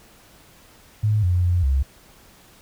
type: tone with pitch steps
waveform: sine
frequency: 106.5 / 89.3 / 88.4 / 67.5 Hz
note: G#2 / F2 / F2 / C#2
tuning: +44 / +39 / +22 / -45 cents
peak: -16 dBFS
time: 1.03-1.83 s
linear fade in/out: 10 ms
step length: 200 ms
effects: pink hiss -51 dBFS RMS until 2.61 s